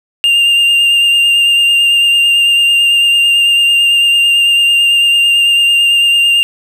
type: tone with vibrato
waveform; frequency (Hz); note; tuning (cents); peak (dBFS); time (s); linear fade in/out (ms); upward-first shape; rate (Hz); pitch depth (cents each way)
triangle; 2799; F7; +3; -5; 0.24-6.43; 0; triangle; 9; 19
effects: none